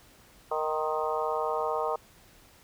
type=harmonic tone with a mistuned harmonic; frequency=155.56 Hz; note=D#3; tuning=in tune; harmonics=3 / 4 / 5 / 6 / 7 / 8; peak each=-32 / -33 / -34 / -35 / -35 / -36 dBFS; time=0.51-1.96 s; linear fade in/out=5 ms; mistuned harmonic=7; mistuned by=-36 cents; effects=pink hiss -57 dBFS RMS until 2.63 s